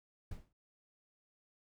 brown noise with exponential decay, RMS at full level -40 dBFS, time 0.31-0.53 s, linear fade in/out 5 ms, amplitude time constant 46 ms, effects none

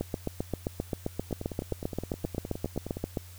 two click trains, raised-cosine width 2 ms, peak -16 / -22 dBFS, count 25 / 17, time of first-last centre 0.01-3.172 / 1.31-2.97 s, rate 7.59 / 9.64 Hz, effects added 90 Hz sine -46 dBFS peak until 3.38 s + white hiss -53 dBFS RMS until 3.38 s

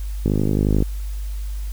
click train, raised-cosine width 3 ms, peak -6 dBFS, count 30, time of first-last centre 0.26-0.824 s, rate 51.4 Hz, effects added 50 Hz sine -24 dBFS peak until 1.72 s + white hiss -46 dBFS RMS until 1.72 s

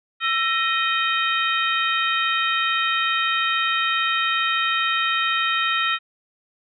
harmonic tone with a mistuned harmonic, 622.3 Hz, D#5, in tune, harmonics 2 / 3 / 4 / 5 / 6, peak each -23 / -25 / -26 / -27 / -28 dBFS, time 0.2-5.99 s, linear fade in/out 50 ms, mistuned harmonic 2, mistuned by +120 cents, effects none

